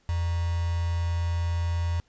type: tone with quantisation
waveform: sine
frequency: 85.3 Hz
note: F2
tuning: 40 cents flat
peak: -24 dBFS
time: 0.09-2 s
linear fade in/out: 0 ms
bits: 6
effects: pink hiss -66 dBFS RMS until 2.08 s + resampled to 16000 Hz